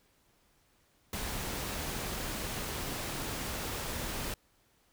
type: noise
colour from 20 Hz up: pink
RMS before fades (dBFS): -37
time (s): 1.13-4.34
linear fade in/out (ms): 2
effects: pink hiss -69 dBFS RMS until 4.92 s